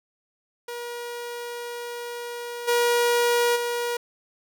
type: tone with level steps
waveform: sawtooth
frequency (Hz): 478.5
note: A#4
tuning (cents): +45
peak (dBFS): -28 / -15 / -21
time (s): 0.68-3.97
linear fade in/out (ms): 5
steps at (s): 2.67 / 3.55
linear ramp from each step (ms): 20
effects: 9-bit